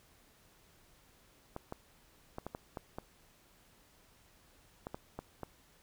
clicks, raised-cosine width 1 ms, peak -26 dBFS, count 11, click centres 1.564 / 1.724 / 2.384 / 2.466 / 2.549 / 2.772 / 2.985 / 4.869 / 4.945 / 5.19 / 5.433 s, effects pink hiss -65 dBFS RMS until 5.82 s

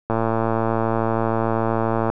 click train, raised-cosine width 1 ms, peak -7 dBFS, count 227, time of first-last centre 0.1-2.1 s, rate 113 Hz, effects none

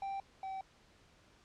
triangle tone pair in turn, 784 / 768.3 Hz, G5 / G5, 0 / -35 cents, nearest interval unison, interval 35 cents, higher first, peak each -35 / -37 dBFS, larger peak first, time 0.02-0.2 / 0.43-0.61 s, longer neither, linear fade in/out 2 ms, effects pink hiss -65 dBFS RMS until 1.44 s + low-pass 6000 Hz 12 dB/octave

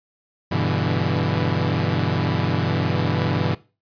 sawtooth chord, E minor seventh, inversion first, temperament equal with one note detuned, 98 / 123.47 / 145.15 / 164.81 Hz, G2 / B2 / D3 / E3, 0 / 0 / -20 / 0 cents, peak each -21 dBFS, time 0.51-3.55 s, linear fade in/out 10 ms, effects noise-tail reverb RT60 0.3 s tail -18 dB re dry + resampled to 11025 Hz

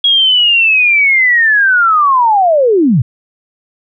sine linear sweep, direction down, 3322 to 103.83 Hz, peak -6 dBFS, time 0.04-3.02 s, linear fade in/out 5 ms, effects none

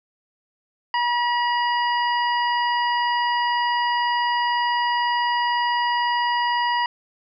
harmonic tone, 962 Hz, B5, 46 cents flat, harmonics 1 / 2 / 3 / 5, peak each -20 / -26 / -30 / -34 dBFS, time 0.94-6.86 s, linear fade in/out 2 ms, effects none

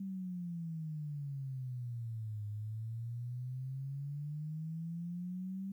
sine exponential two-way sweep, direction down then up, 196 to 103.83 to 196 Hz, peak -38 dBFS, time 0-5.72 s, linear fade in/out 5 ms, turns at 2.46 s, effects 12-bit

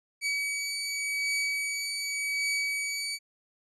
sawtooth beating tone pair, 2274 / 2274.87 Hz, C#7 / C#7, +44 / +44 cents, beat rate 0.87 Hz, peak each -33 / -26 dBFS, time 0.21-3.19 s, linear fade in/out 50 ms, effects resampled to 24000 Hz

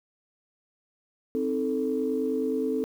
sine chord, A diminished, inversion first, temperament equal, 261.6 / 311.1 / 440 Hz, C4 / Eb4 / A4, 0 / 0 / 0 cents, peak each -28 / -32 / -27 dBFS, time 1.35-2.84 s, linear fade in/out 0 ms, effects tanh soft clip ceiling -15 dBFS + 9-bit

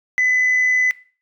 sine tone with amplitude modulation, 2008 Hz, B6, 28 cents sharp, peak -11 dBFS, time 0.18-0.91 s, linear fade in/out 0 ms, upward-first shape sine, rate 79.4 Hz, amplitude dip 35%, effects noise-tail reverb RT60 0.4 s tail -19 dB re dry + tanh soft clip ceiling -11 dBFS

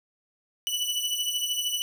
sawtooth beating tone pair, 2960 / 2973 Hz, F#7 / F#7, 0 / +8 cents, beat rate 13 Hz, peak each -25 / -28 dBFS, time 0.67-1.82 s, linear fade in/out 0 ms, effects none

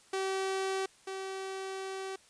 sawtooth tone pair in turn, 383.7 / 383.7 Hz, G4 / G4, -37 / -37 cents, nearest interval unison, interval 0 cents, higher neither, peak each -27 / -33 dBFS, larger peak first, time 0.13-0.86 / 1.07-2.16 s, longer second, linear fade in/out 5 ms, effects white hiss -61 dBFS RMS until 2.29 s + resampled to 22050 Hz

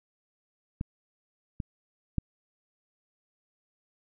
clicks, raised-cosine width 5 ms, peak -19 / -20 / -14 dBFS, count 3, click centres 0.811 / 1.602 / 2.183 s, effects none

